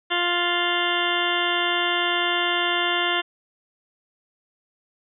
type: harmonic tone with a mistuned harmonic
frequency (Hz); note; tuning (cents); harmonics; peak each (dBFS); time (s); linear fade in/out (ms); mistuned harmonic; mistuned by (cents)
349.9; F4; +3; 1 / 2 / 3 / 4 / 5 / 6 / 8 / 9 / 10; -29 / -29 / -29 / -29 / -29 / -29 / -29 / -29 / -29; 0.1-3.22; 20; 9; -20
effects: none